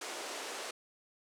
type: band-pass noise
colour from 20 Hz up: pink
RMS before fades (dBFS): -42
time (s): 0.01-0.71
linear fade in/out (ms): 5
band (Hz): 360 to 9400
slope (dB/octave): 24
effects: none